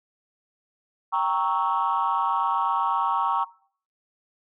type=chord; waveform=sine; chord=G diminished seventh; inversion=none; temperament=equal with one note detuned; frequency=784 / 932.3 / 1108.7 / 1312.4 Hz; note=G5 / Bb5 / Db6 / Fb6; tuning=0 / 0 / 0 / -8 cents; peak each=-28 / -24 / -24 / -29 dBFS; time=1.12-3.45 s; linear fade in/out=20 ms; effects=noise-tail reverb RT60 0.5 s tail -20 dB re dry + tanh soft clip ceiling -14 dBFS